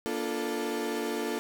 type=chord; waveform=35% pulse; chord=Bb major seventh; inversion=none; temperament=equal with one note detuned; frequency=237.6 / 293.7 / 349.2 / 440 Hz; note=Bb3 / D4 / F4 / A4; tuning=+33 / 0 / 0 / 0 cents; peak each=-35 / -35 / -34 / -32 dBFS; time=0.06-1.39 s; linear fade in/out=0 ms; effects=none